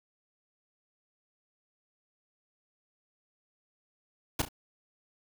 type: noise with echo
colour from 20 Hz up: pink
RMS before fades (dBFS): -28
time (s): 4.39-4.42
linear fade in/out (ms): 5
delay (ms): 34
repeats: 2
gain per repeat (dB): -10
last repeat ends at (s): 4.488
effects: none